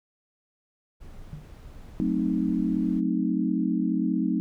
brown noise, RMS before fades -44 dBFS, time 1-3.01 s, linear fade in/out 20 ms
sine tone with exponential decay, 150 Hz, D3, 37 cents sharp, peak -32 dBFS, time 1.33-1.54 s, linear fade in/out 0 ms, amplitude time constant 45 ms
sine chord, F# diminished seventh, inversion none, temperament equal, 185 / 220 / 261.6 / 311.1 Hz, F#3 / A3 / C4 / Eb4, 0 / 0 / 0 / 0 cents, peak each -28 dBFS, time 2-4.4 s, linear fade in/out 0 ms
effects none

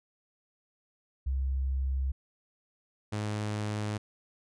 sine / sawtooth tone pair in turn, 66.5 / 105.56 Hz, C2 / G#2, +29 / +29 cents, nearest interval minor sixth, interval 800 cents, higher second, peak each -27 dBFS, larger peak neither, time 1.26-2.12 / 3.12-3.98 s, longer neither, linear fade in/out 10 ms, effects resampled to 22050 Hz

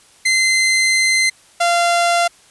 sawtooth tone pair in turn, 2069 / 690.4 Hz, C7 / F5, -20 / -20 cents, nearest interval octave + perfect fifth, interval 1900 cents, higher first, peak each -9 dBFS, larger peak neither, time 0.25-1.3 / 1.6-2.28 s, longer first, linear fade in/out 10 ms, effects white hiss -49 dBFS RMS until 2.5 s + resampled to 24000 Hz

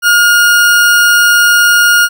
40% pulse tone, 1427 Hz, F6, 37 cents sharp, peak -4 dBFS, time 0.02-2.09 s, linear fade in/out 50 ms, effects none

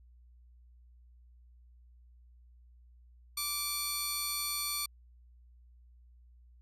10% pulse tone pair together, 1169 / 4414 Hz, D6 / C#8, -8 / -8 cents, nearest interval octave + major seventh, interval 2300 cents, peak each -29 / -27 dBFS, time 3.37-4.86 s, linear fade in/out 5 ms, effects added 60 Hz sine -56 dBFS peak until 6.61 s + resampled to 32000 Hz

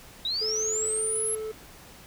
sine linear sweep, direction up, 3729 to 11175 Hz, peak -26 dBFS, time 0.25-1.35 s, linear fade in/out 2 ms
click train, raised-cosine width 0.2 ms, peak -34 dBFS, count 83, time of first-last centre 0.34-1.007 s, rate 123 Hz
triangle tone, 435.7 Hz, A4, 17 cents flat, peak -29 dBFS, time 0.41-1.52 s, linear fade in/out 10 ms
effects pink hiss -49 dBFS RMS until 2.06 s

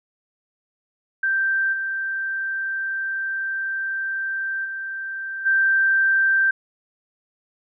sine tone with level steps, 1568 Hz, G6, in tune, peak -18 / -23 / -27 / -15 dBFS, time 1.23-6.51 s, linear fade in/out 5 ms, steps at 1.72 / 4.64 / 5.45 s, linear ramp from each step 20 ms, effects none

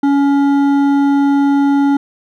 sine tone with hard clipping, 280.9 Hz, C#4, 23 cents sharp, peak -11 dBFS, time 0.03-1.97 s, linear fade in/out 5 ms, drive 9 dB, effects none

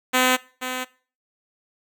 5% pulse tone with echo, 254.9 Hz, C4, 45 cents flat, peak -5 dBFS, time 0.13-0.37 s, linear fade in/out 20 ms, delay 480 ms, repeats 1, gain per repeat -10 dB, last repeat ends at 0.85 s, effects noise-tail reverb RT60 0.4 s tail -21 dB re dry

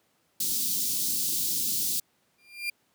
white band-stop noise, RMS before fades -28 dBFS, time 0.4-2 s, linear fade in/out 5 ms, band 300 to 3900 Hz, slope 24 dB/octave
35% pulse tone with exponential growth, 2393 Hz, D7, 32 cents sharp, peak -24 dBFS, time 2.38-2.7 s, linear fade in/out 5 ms, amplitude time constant 69 ms
effects pink hiss -69 dBFS RMS until 2.94 s + high-pass 150 Hz 12 dB/octave

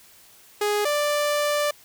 sawtooth tone pair in turn, 415.3 / 588.7 Hz, G#4 / D5, 0 / +4 cents, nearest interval tritone, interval 604 cents, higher second, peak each -17 dBFS, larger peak neither, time 0.61-0.85 / 0.85-1.71 s, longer second, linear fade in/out 5 ms, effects white hiss -52 dBFS RMS until 1.84 s

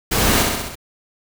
pink noise with echo, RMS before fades -18 dBFS, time 0.11-0.43 s, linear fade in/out 10 ms, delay 65 ms, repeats 5, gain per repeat -3 dB, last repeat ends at 0.755 s, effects none

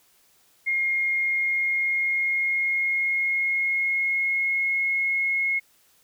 sine tone with pitch glide, 2137 to 2166 Hz, C7 to C#7, +36 to -41 cents, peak -21 dBFS, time 0.66-5.6 s, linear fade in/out 20 ms, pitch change +23 cents, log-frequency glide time 1.2-4.84 s, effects white hiss -61 dBFS RMS until 6.03 s

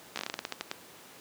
slowing click train, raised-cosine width 0.2 ms, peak -15 dBFS, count 13, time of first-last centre 0.16-0.714 s, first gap 14 ms, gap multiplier 1.2, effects pink hiss -51 dBFS RMS until 1.2 s + high-pass 200 Hz 12 dB/octave

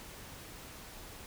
silence, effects pink hiss -49 dBFS RMS until 1.26 s

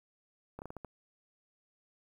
slowing click train, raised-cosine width 1 ms, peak -29 dBFS, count 6, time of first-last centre 0.59-0.847 s, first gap 29 ms, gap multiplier 1.29, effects 10-bit

